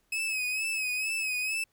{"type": "tone with vibrato", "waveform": "40% pulse", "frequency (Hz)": 2559, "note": "D#7", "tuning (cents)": 48, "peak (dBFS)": -28, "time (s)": [0.12, 1.64], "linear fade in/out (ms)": 5, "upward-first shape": "sine", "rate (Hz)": 2.2, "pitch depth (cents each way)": 57, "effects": ["pink hiss -72 dBFS RMS until 1.72 s"]}